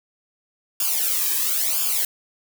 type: noise with flanger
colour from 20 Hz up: blue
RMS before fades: -22 dBFS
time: 0.8-2.05 s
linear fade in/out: 2 ms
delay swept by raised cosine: 0.5 to 1.45 ms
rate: 0.98 Hz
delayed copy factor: -0.95
effects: none